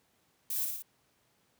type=noise with echo; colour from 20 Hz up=violet; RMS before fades=-34 dBFS; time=0.5-0.65 s; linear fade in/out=5 ms; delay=58 ms; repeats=3; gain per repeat=-3 dB; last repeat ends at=0.824 s; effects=pink hiss -71 dBFS RMS until 1.59 s + high-pass 100 Hz 12 dB/octave